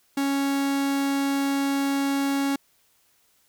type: tone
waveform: 45% pulse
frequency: 277.1 Hz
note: C#4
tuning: 1 cent flat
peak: -22 dBFS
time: 0.17-2.56 s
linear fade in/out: 5 ms
effects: white hiss -64 dBFS RMS until 3.48 s